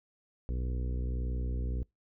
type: harmonic tone with a mistuned harmonic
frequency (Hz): 61.74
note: B1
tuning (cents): 0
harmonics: 1 / 2 / 3 / 4 / 5 / 6 / 7 / 8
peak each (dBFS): -31 / -40 / -47 / -46 / -50 / -52 / -51 / -53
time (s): 0.49-1.83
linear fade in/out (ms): 0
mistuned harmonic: 1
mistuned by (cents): -16
effects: noise-tail reverb RT60 0.2 s tail -26 dB re dry